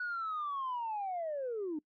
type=linear sweep; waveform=sine; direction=down; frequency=1480 to 289.5 Hz; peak=-33 dBFS; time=0-1.79 s; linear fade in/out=5 ms; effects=noise-tail reverb RT60 0.1 s tail -24 dB re dry + tanh soft clip ceiling -31 dBFS